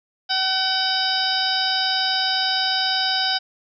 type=harmonic tone with a mistuned harmonic; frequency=758 Hz; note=F#5; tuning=42 cents sharp; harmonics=1 / 2 / 3 / 4 / 5 / 6 / 7; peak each=-26 / -26 / -36 / -27 / -26 / -24 / -29 dBFS; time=0.29-3.39 s; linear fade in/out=20 ms; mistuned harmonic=6; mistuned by=+100 cents; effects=none